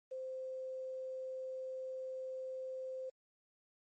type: tone with quantisation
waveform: sine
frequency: 520 Hz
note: C5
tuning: 11 cents flat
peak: -40 dBFS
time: 0.11-3.1 s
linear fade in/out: 10 ms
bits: 11
effects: MP3 32 kbps